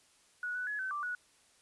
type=tone with pitch steps; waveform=sine; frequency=1463 / 1488 / 1692 / 1529 / 1174 / 1466 Hz; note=F#6 / F#6 / G#6 / G6 / D6 / F#6; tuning=-20 / +9 / +32 / -44 / -1 / -16 cents; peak=-34 dBFS; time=0.43-1.15 s; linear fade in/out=2 ms; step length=120 ms; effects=white hiss -66 dBFS RMS until 1.61 s + resampled to 24000 Hz